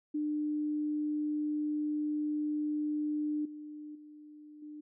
sine tone with level steps, 300 Hz, D4, 37 cents sharp, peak -30 / -42 / -49 / -43 dBFS, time 0.14-4.81 s, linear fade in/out 10 ms, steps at 3.45 / 3.95 / 4.62 s, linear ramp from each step 5 ms, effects none

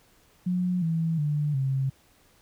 sine tone with pitch steps, 180.4 / 163.53 / 148.23 / 134.37 Hz, F#3 / E3 / D3 / C3, -44 / -14 / +16 / +46 cents, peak -23 dBFS, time 0.46-1.9 s, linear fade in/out 10 ms, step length 360 ms, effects pink hiss -61 dBFS RMS until 2.41 s

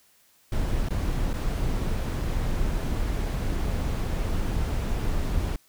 brown noise with dropouts, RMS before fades -26 dBFS, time 0.52-5.56 s, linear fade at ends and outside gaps 2 ms, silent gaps 0.887-0.905 / 1.332-1.338 s, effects white hiss -61 dBFS RMS until 5.68 s

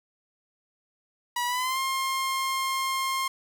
sawtooth tone with pitch glide, 970 to 1063.9 Hz, B5 to C6, -31 to +29 cents, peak -22 dBFS, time 1.36-3.28 s, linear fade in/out 5 ms, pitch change +160 cents, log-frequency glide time 1.46-1.79 s, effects 8-bit

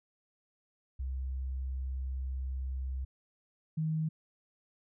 sine tone pair in turn, 65.41 / 157.7 Hz, C2 / D#3, 0 / +24 cents, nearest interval octave + minor third, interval 1524 cents, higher second, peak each -33 / -29 dBFS, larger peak second, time 0.99-3.05 / 3.77-4.09 s, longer first, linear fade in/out 10 ms, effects none

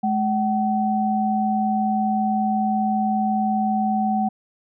sine tone pair together, 212.7 / 758 Hz, G#3 / F#5, +42 / +42 cents, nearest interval octave + minor seventh, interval 2200 cents, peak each -21 dBFS, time 0.03-4.29 s, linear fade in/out 10 ms, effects none

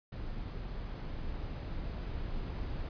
brown noise with level ramp, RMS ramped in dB -40 to -37 dBFS, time 0.12-2.89 s, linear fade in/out 5 ms, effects resampled to 11025 Hz

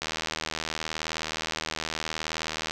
click train, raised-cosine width 0.2 ms, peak -12 dBFS, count 214, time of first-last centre 0.02-2.709 s, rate 79.2 Hz, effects none

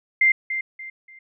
sine tone with echo, 2093 Hz, C7, in tune, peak -13 dBFS, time 0.21-0.32 s, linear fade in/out 5 ms, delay 290 ms, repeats 3, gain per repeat -10 dB, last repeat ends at 1.19 s, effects none

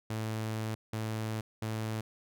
sawtooth tone bursts at uneven times, 110 Hz, A2, in tune, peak -29 dBFS, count 3, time 0.1-0.75 / 0.93-1.41 / 1.62-2.01 s, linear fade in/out 5 ms, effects none

